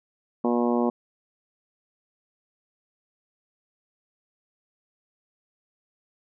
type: harmonic tone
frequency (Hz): 120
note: B2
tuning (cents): -49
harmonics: 2 / 3 / 4 / 5 / 6 / 7 / 8 / 9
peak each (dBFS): -23 / -27 / -29 / -31 / -33 / -34 / -35 / -36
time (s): 0.44-0.9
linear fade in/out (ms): 5
effects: none